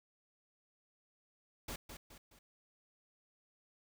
pink noise with echo, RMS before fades -43 dBFS, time 1.68-1.76 s, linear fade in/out 5 ms, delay 210 ms, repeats 3, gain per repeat -7 dB, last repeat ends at 2.39 s, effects none

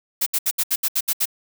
blue noise bursts, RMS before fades -20 dBFS, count 9, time 0.21-1.256 s, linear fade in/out 10 ms, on 54 ms, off 70 ms, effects none

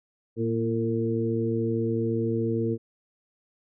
harmonic tone with a mistuned harmonic, 113.6 Hz, A#2, 44 cents flat, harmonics 1 / 2 / 3 / 4, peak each -29 / -29 / -29 / -29 dBFS, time 0.36-2.78 s, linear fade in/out 50 ms, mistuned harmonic 2, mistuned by +38 cents, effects none

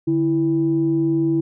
sine tone pair together, 146.83 / 329.1 Hz, D3 / E4, 0 / -3 cents, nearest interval octave + major second, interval 1397 cents, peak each -22 / -16 dBFS, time 0.07-1.41 s, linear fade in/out 10 ms, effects tanh soft clip ceiling -9 dBFS

